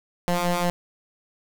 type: ring-modulated tone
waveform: 15% pulse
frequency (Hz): 175.1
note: F3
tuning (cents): +5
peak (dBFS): -12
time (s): 0.28-0.7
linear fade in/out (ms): 0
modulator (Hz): 353
effects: none